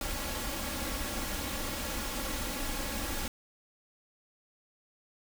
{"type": "noise with comb filter", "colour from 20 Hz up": "pink", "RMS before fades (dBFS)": -35, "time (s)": [0.01, 3.28], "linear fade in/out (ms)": 2, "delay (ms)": 3.6, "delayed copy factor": 0.65, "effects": []}